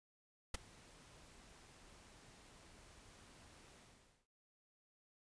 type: noise with ADSR envelope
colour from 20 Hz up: pink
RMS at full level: -38 dBFS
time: 0.54-4.27 s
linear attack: 5 ms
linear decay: 14 ms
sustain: -24 dB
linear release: 520 ms
effects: noise-tail reverb RT60 0.2 s tail -22 dB re dry + resampled to 22050 Hz